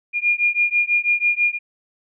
sine beating tone pair, 2417 / 2423.1 Hz, D7 / D#7, +49 / -46 cents, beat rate 6.1 Hz, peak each -19 dBFS, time 0.13-1.59 s, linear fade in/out 50 ms, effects none

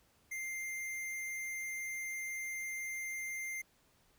square tone, 2098 Hz, C7, 4 cents sharp, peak -39 dBFS, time 0.31-3.62 s, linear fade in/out 10 ms, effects pink hiss -70 dBFS RMS until 4.18 s

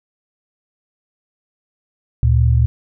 sine tone pair together, 73.42 / 116.54 Hz, D2 / A#2, 0 / 0 cents, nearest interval minor sixth, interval 800 cents, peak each -13 dBFS, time 2.23-2.66 s, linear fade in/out 0 ms, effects none

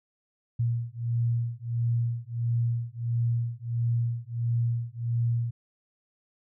sine beating tone pair, 117 / 118.5 Hz, A#2 / A#2, +7 / +29 cents, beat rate 1.5 Hz, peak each -28 dBFS, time 0.59-5.51 s, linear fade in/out 10 ms, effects none

